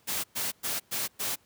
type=noise bursts; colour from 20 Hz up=white; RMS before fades=-31 dBFS; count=5; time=0.07-1.36 s; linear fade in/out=20 ms; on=170 ms; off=110 ms; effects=pink hiss -64 dBFS RMS until 1.45 s + high-pass 80 Hz 12 dB/octave